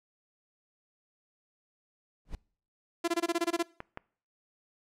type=noise with exponential growth; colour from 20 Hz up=brown; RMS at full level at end=-32 dBFS; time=2.25-2.35 s; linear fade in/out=2 ms; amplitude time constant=21 ms
type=tone bursts; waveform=sawtooth; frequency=340 Hz; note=F4; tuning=46 cents flat; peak=-22 dBFS; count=10; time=3.04-3.629 s; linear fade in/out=10 ms; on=40 ms; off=21 ms
type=clicks; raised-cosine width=0.5 ms; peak=-23 dBFS; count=2; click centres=3.804 / 3.974 s
effects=noise-tail reverb RT60 0.5 s tail -24 dB re dry + low-pass 11000 Hz 12 dB/octave